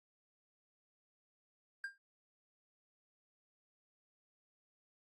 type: tone with exponential decay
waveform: triangle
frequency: 1599 Hz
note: G6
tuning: 34 cents sharp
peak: -34 dBFS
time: 1.84-1.98 s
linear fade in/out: 2 ms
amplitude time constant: 29 ms
effects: AAC 32 kbps